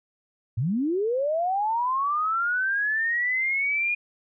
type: linear sweep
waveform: sine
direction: up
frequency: 100 to 2448 Hz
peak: -22 dBFS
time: 0.57-3.95 s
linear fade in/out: 10 ms
effects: none